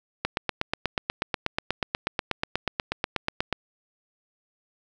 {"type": "click train", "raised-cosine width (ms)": 0.3, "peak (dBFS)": -8, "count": 28, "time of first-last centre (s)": [0.25, 3.527], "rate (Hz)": 8.24, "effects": []}